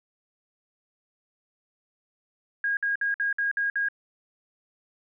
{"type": "tone bursts", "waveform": "sine", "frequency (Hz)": 1633, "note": "G#6", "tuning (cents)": -30, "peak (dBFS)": -23, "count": 7, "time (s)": [2.64, 3.886], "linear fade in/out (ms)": 2, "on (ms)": 130, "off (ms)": 56, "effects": []}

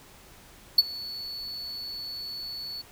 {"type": "tone with ADSR envelope", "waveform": "triangle", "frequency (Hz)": 4435, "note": "C#8", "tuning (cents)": 0, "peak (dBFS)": -10, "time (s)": [0.78, 2.82], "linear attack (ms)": 6, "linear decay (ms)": 30, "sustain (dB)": -23, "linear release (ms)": 13, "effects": ["pink hiss -52 dBFS RMS until 2.91 s"]}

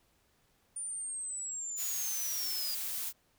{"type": "linear sweep", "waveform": "sine", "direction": "down", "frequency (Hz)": [9330, 4800], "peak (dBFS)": -36, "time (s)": [0.76, 2.75], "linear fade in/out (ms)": 5}
{"type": "noise", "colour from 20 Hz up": "blue", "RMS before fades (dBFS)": -37, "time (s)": [1.76, 3.13], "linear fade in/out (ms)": 50}
{"effects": ["pink hiss -71 dBFS RMS until 3.38 s"]}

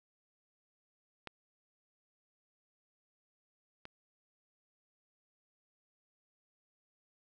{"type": "clicks", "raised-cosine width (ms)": 0.3, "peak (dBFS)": [-26, -30], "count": 2, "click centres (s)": [1.273, 3.854], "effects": []}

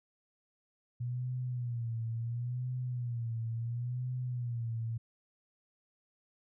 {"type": "tone with vibrato", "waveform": "sine", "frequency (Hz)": 120, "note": "B2", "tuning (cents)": -49, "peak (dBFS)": -33, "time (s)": [1, 4.98], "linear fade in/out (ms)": 10, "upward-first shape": "sine", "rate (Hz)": 0.72, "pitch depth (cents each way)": 90, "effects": []}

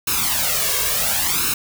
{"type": "noise with flanger", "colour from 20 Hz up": "white", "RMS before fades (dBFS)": -20, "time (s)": [0.07, 1.54], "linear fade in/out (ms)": 5, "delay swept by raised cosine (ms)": [0.75, 1.85], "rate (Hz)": 0.71, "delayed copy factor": 0.85, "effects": []}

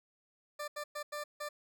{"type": "tone bursts at uneven times", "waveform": "20% pulse", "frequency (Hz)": 592, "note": "D5", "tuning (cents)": 14, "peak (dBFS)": -33, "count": 5, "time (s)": [[0.59, 0.68], [0.76, 0.84], [0.95, 1.03], [1.12, 1.24], [1.4, 1.49]], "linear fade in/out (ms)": 10, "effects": []}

